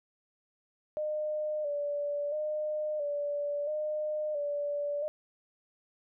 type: tone with vibrato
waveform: sine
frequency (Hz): 594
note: D5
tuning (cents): +20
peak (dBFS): -30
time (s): 0.97-5.08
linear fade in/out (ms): 0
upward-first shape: square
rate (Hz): 0.74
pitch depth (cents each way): 42
effects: none